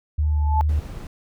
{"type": "tone with vibrato", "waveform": "sine", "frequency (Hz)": 74.7, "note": "D2", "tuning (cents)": 30, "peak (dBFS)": -17, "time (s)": [0.18, 0.8], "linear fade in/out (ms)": 10, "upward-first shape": "sine", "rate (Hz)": 2.5, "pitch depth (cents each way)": 25}
{"type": "tone with exponential growth", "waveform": "sine", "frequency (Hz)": 870, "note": "A5", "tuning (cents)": -20, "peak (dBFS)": -16, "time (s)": [0.23, 0.61], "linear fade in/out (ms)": 0, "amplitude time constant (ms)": 81}
{"type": "noise", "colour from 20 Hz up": "brown", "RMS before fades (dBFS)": -35, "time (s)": [0.69, 1.07], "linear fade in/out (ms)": 2}
{"effects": []}